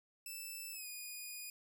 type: tone with pitch glide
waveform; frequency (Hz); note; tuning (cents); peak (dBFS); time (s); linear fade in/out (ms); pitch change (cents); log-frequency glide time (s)
5% pulse; 2641 to 2464; E7 to D#7; +3 to -17; -36; 0.26-1.5; 2; -120; 0.72-0.87
effects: none